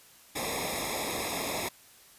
pink noise with comb filter, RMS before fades -33 dBFS, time 0.35-1.69 s, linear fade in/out 10 ms, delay 0.67 ms, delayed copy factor -1, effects white hiss -56 dBFS RMS until 2.18 s + resampled to 32000 Hz

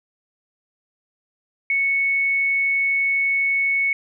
sine tone, 2212 Hz, C#7, 4 cents flat, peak -17 dBFS, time 1.7-3.93 s, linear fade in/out 2 ms, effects none

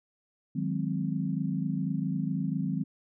sine chord, Ab dominant seventh, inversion second, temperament equal with one note detuned, 155.56 / 183.4 / 207.7 / 261.6 Hz, Eb3 / Gb3 / Ab3 / C4, 0 / -15 / 0 / 0 cents, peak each -32 / -32 / -35 / -34 dBFS, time 0.55-2.84 s, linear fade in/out 10 ms, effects none

